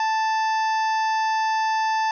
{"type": "harmonic tone with a mistuned harmonic", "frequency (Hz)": 880, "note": "A5", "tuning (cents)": 0, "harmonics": [1, 2, 3, 4, 5, 6, 7], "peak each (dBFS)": [-20, -29, -36, -42, -39, -40, -42], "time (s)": [0, 2.11], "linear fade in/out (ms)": 2, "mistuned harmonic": 5, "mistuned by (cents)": 110, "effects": []}